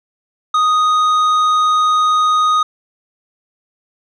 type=tone with tanh clipping; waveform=triangle; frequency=1244.5 Hz; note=D#6; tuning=in tune; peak=-12 dBFS; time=0.54-2.63 s; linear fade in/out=5 ms; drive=12 dB; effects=none